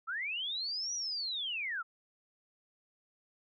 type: linear two-way sweep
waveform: sine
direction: up then down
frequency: 1260 to 5900 to 1260 Hz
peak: -34 dBFS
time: 0.07-1.83 s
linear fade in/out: 20 ms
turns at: 0.94 s
effects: none